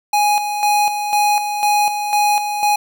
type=tone with tremolo; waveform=square; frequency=830.6 Hz; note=G#5; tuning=in tune; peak=-13 dBFS; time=0.13-2.76 s; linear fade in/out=5 ms; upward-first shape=square; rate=2 Hz; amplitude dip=55%; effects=8-bit